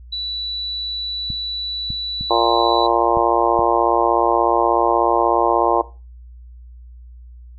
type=tone; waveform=sine; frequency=3951 Hz; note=B7; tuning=in tune; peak=-22 dBFS; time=0.12-2.87 s; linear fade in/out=10 ms
type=clicks; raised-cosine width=5 ms; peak=-17 dBFS; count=5; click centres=1.303 / 1.904 / 2.21 / 3.171 / 3.592 s
type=harmonic tone; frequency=116.54 Hz; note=A#2; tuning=in tune; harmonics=3 / 4 / 5 / 6 / 7 / 8 / 9; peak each=-21 / -21 / -21 / -21 / -21 / -21 / -21 dBFS; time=2.3-5.82 s; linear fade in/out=10 ms
effects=noise-tail reverb RT60 0.3 s tail -17 dB re dry + added 60 Hz sine -37 dBFS peak until 7.58 s